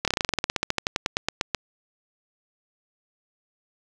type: slowing click train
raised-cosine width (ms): 0.2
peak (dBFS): -5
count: 23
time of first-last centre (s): 0.05-1.547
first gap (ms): 27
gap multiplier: 1.08
effects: 7-bit